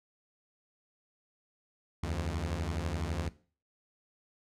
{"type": "beating tone pair", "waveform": "sawtooth", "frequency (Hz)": [75, 87], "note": ["D2", "F2"], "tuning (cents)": [37, -6], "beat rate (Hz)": 12, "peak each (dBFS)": -31, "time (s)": [2.03, 3.29], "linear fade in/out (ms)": 5, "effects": ["noise-tail reverb RT60 0.4 s tail -18 dB re dry", "low-pass 9000 Hz 12 dB/octave"]}